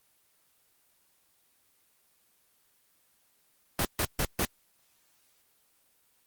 pink noise bursts, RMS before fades -27 dBFS, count 4, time 3.79-4.45 s, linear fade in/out 2 ms, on 60 ms, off 140 ms, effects white hiss -68 dBFS RMS until 6.26 s + Opus 24 kbps

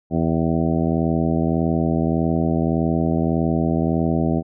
harmonic tone with a mistuned harmonic, 81.7 Hz, E2, 15 cents flat, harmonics 1 / 2 / 3 / 4 / 5 / 6 / 7 / 8 / 9, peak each -27 / -21 / -22 / -25 / -29 / -35 / -32 / -29 / -32 dBFS, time 0.1-4.43 s, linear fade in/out 50 ms, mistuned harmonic 9, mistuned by +40 cents, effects none

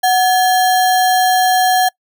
sine tone with sample-and-hold, 741 Hz, F#5, 2 cents sharp, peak -9 dBFS, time 0.03-1.89 s, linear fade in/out 10 ms, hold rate 2450 Hz, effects noise-tail reverb RT60 0.1 s tail -25 dB re dry

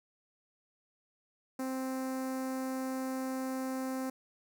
sawtooth tone with notch filter, 261.6 Hz, C4, in tune, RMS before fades -36 dBFS, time 1.59-4.1 s, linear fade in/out 5 ms, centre 3200 Hz, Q 0.64, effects none

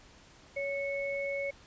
sine tone pair together, 560 / 2204 Hz, C#5 / C#7, +18 / -11 cents, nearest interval 2 octaves, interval 2371 cents, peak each -33 / -36 dBFS, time 0.56-1.51 s, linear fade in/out 10 ms, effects pink hiss -57 dBFS RMS until 1.66 s + resampled to 16000 Hz

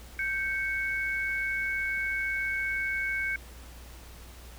sine tone pair together, 1563.6 / 2217 Hz, G6 / C#7, -5 / 0 cents, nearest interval tritone, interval 605 cents, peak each -31 / -30 dBFS, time 0.19-3.36 s, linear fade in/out 2 ms, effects added 60 Hz sine -46 dBFS peak until 4.58 s + pink hiss -51 dBFS RMS until 4.58 s

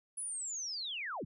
sine linear sweep, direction down, 10320 to 72.9 Hz, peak -37 dBFS, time 0.17-1.25 s, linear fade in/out 10 ms, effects none

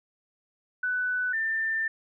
sine tone pair in turn, 1494 / 1788.5 Hz, F#6 / A6, +16 / +28 cents, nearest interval minor third, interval 312 cents, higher second, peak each -25 dBFS, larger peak neither, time 0.83-1.33 / 1.33-1.88 s, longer second, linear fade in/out 5 ms, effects none

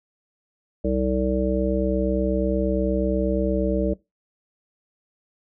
harmonic tone, 64.2 Hz, C2, 32 cents flat, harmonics 1 / 3 / 5 / 7 / 9, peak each -26 / -26 / -26 / -26 / -26 dBFS, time 0.84-3.94 s, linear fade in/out 10 ms, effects noise-tail reverb RT60 0.2 s tail -20 dB re dry

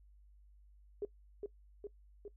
sine tone with echo, 410 Hz, G#4, 22 cents flat, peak -35 dBFS, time 1.02-1.05 s, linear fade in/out 2 ms, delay 410 ms, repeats 3, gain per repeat -3 dB, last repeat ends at 2.28 s, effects noise-tail reverb RT60 0.1 s tail -20 dB re dry + added 50 Hz sine -59 dBFS peak until 2.36 s

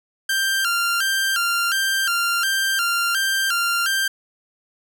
sawtooth tone with vibrato, 1480 Hz, F#6, in tune, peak -15 dBFS, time 0.29-4.08 s, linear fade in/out 5 ms, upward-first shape square, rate 1.4 Hz, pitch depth 110 cents each way, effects none

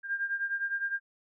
sine beating tone pair, 1600 / 1609.8 Hz, G6 / G6, +35 / +46 cents, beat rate 9.8 Hz, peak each -31 / -35 dBFS, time 0.03-1 s, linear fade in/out 50 ms, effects none

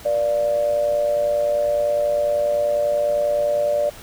sine tone with amplitude modulation, 587.3 Hz, D5, in tune, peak -14 dBFS, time 0.05-3.9 s, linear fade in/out 10 ms, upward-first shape sine, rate 110 Hz, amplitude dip 60%, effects pink hiss -41 dBFS RMS until 4.02 s

